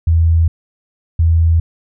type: tone pair in turn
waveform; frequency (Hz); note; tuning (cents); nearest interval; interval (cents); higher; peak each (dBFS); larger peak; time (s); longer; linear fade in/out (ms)
sine; 82.4 / 82.4; E2 / E2; 0 / 0; unison; 0; neither; -8; neither; 0.07-0.48 / 1.19-1.6; neither; 5
effects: none

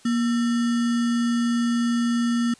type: tone with sample-and-hold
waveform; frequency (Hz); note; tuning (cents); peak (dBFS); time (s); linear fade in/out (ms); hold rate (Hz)
sine; 236.6; A#3; +26; -19; 0.05-2.54; 5; 1575
effects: white hiss -53 dBFS RMS until 2.59 s + resampled to 22050 Hz

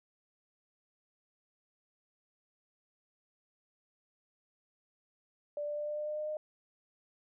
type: tone with pitch steps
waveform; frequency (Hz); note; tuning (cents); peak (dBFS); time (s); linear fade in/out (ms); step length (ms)
sine; 587.3 / 590.7 / 594.1 / 597.6 / 601 / 604.5 / 608 / 611.5; D5 / D5 / D5 / D5 / D5 / D5 / D#5 / D#5; 0 / +10 / +20 / +30 / +40 / +50 / -40 / -30; -34; 5.57-6.37; 2; 100
effects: none

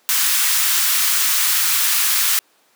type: high-pass noise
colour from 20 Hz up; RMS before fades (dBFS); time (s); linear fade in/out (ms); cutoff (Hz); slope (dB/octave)
white; -17; 0.09-2.39; 0; 1100; 24
effects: pink hiss -57 dBFS RMS until 2.75 s + high-pass 400 Hz 12 dB/octave

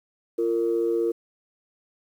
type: tone pair together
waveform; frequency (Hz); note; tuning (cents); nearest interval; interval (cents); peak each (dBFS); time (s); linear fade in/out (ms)
sine; 344.4 / 460; F4 / A#4; -24 / -23; perfect fourth; 501; -23; 0.38-1.12; 10
effects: tanh soft clip ceiling -14 dBFS + 9-bit

